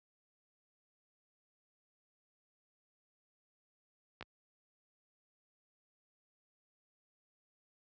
clicks, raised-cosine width 0.3 ms, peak -28 dBFS, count 2, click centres 4.21 / 4.226 s, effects high-pass 60 Hz 12 dB/octave + resampled to 16000 Hz

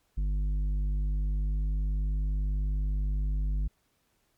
sine tone with tanh clipping, 50.1 Hz, G1, 38 cents sharp, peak -27 dBFS, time 0.17-3.68 s, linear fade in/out 10 ms, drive 8 dB, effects pink hiss -72 dBFS RMS until 4.37 s + MP3 96 kbps

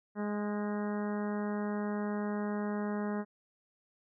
harmonic tone with a mistuned harmonic, 207.7 Hz, G#3, in tune, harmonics 1 / 2 / 3 / 4 / 5 / 6 / 7 / 8 / 9, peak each -33 / -39 / -43 / -45 / -47 / -49 / -50 / -51 / -52 dBFS, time 0.15-3.25 s, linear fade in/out 50 ms, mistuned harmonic 8, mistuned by -28 cents, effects none

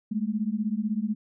sine beating tone pair, 205.5 / 221.5 Hz, G#3 / A3, -18 / +12 cents, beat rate 16 Hz, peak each -28 dBFS, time 0.11-1.15 s, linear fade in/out 10 ms, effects none

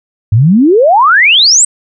sine exponential sweep, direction up, 98.4 to 8372 Hz, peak -3 dBFS, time 0.32-1.65 s, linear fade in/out 5 ms, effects none

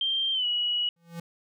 sine tone with pitch glide, 3166 to 2920 Hz, G7 to F#7, +17 to -24 cents, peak -24 dBFS, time 0.01-0.89 s, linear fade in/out 2 ms, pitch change -141 cents, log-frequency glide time 0.33-0.46 s
square tone with exponential growth, 168.8 Hz, E3, 41 cents sharp, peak -33 dBFS, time 0.96-1.2 s, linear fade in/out 5 ms, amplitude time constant 51 ms
effects none

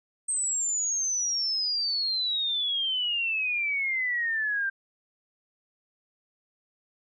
sine exponential sweep, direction down, 8372 to 1568 Hz, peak -25 dBFS, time 0.28-4.7 s, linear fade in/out 10 ms, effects none

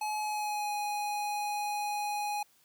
square tone with pitch glide, 850 to 830.1 Hz, G#5 to G#5, +40 to -1 cents, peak -32 dBFS, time 0.01-2.43 s, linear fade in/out 5 ms, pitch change -41 cents, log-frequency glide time 0.2-0.73 s, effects white hiss -66 dBFS RMS until 2.64 s + high-pass 80 Hz 12 dB/octave

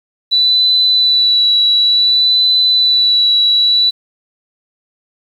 sine tone with vibrato, 3961 Hz, B7, 4 cents sharp, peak -8 dBFS, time 0.31-3.91 s, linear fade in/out 20 ms, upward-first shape sine, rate 0.56 Hz, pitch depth 20 cents each way, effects 7-bit

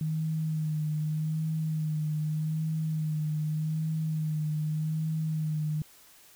sine tone with vibrato, 155.56 Hz, D#3, in tune, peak -27 dBFS, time 0.01-5.82 s, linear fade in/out 2 ms, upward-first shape sine, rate 0.83 Hz, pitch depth 31 cents each way, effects white hiss -56 dBFS RMS until 6.35 s

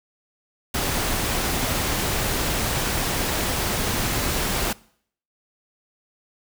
pink noise, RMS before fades -24 dBFS, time 0.74-4.73 s, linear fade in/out 5 ms, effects noise-tail reverb RT60 0.6 s tail -22 dB re dry

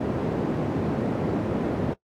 white band-pass noise, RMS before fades -26 dBFS, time 0-1.94 s, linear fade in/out 10 ms, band 120 to 340 Hz, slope 12 dB/octave, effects noise-tail reverb RT60 0.1 s tail -19 dB re dry + AAC 64 kbps

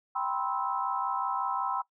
sine chord, C major seventh, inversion second, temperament just, 784.9 / 981.1 / 1046.5 / 1308.1 Hz, G5 / B5 / C6 / E6, +2 / -12 / 0 / -14 cents, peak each -34 dBFS, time 0.15-1.82 s, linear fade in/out 10 ms, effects noise-tail reverb RT60 0.1 s tail -19 dB re dry

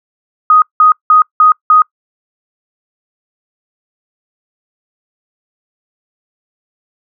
sine tone bursts, 1248 Hz, D#6, 5 cents sharp, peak -3 dBFS, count 5, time 0.5-1.82 s, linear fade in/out 2 ms, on 120 ms, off 180 ms, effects noise-tail reverb RT60 0.1 s tail -26 dB re dry

